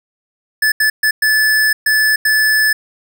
square tone bursts at uneven times, 1735 Hz, A6, 25 cents flat, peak -11 dBFS, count 6, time 0.62-0.72 / 0.8-0.9 / 1.03-1.11 / 1.22-1.73 / 1.86-2.16 / 2.25-2.73 s, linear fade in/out 5 ms, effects none

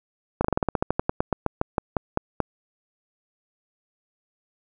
slowing click train, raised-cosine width 1 ms, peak -7 dBFS, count 20, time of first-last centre 0.41-2.403 s, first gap 35 ms, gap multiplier 1.11, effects none

